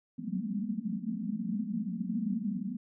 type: band-pass noise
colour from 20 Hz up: white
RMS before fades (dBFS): -34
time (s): 0.18-2.77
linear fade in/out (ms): 10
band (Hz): 180 to 240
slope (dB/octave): 96
effects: none